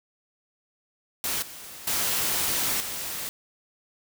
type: noise with level steps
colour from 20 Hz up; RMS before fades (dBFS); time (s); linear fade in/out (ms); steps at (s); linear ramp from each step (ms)
white; -28 / -42 / -26 / -33; 1.24-3.29; 0; 1.42 / 1.87 / 2.8; 5
effects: none